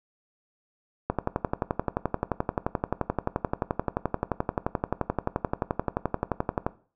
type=click train; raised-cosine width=1 ms; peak=-10 dBFS; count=65; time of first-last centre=1.1-6.665 s; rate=11.5 Hz; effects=noise-tail reverb RT60 0.4 s tail -17 dB re dry